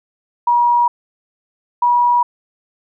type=tone pair in turn; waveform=sine; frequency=958 / 966.3 Hz; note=A#5 / B5; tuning=+47 / -38 cents; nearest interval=unison; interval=15 cents; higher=second; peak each=-10 dBFS; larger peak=neither; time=0.47-0.88 / 1.82-2.23 s; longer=neither; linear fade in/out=5 ms; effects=none